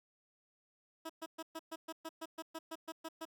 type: tone bursts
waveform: 15% pulse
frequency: 323.5 Hz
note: E4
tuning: 32 cents flat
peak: -35 dBFS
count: 14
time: 1.05-3.254 s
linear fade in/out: 10 ms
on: 46 ms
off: 120 ms
effects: none